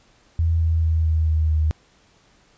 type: tone with pitch steps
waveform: sine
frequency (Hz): 82.41 / 81.46 / 80.53 / 79.6 / 78.69 / 77.78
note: E2 / E2 / E2 / D#2 / D#2 / D#2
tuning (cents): 0 / -20 / -40 / +40 / +20 / 0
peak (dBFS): -16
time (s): 0.39-1.71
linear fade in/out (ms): 0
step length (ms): 220
effects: pink hiss -57 dBFS RMS until 2.57 s + resampled to 16000 Hz